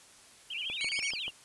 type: tone with vibrato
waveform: sine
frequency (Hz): 2749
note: F7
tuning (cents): -28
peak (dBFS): -36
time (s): 0.5-1.29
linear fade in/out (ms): 5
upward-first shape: sine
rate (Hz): 13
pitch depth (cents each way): 280
type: exponential two-way sweep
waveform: sine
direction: up then down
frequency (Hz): 2561 to 5910 to 2678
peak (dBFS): -38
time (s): 0.52-1.31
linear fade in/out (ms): 20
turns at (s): 1.08
type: click train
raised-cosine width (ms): 1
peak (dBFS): -31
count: 5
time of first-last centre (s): 0.7-1.281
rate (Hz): 6.89
type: tone bursts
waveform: 40% pulse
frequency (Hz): 2235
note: C#7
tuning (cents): +14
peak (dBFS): -31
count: 3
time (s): 0.81-1.105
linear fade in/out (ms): 0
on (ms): 79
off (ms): 29
effects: white hiss -56 dBFS RMS until 1.44 s + resampled to 24000 Hz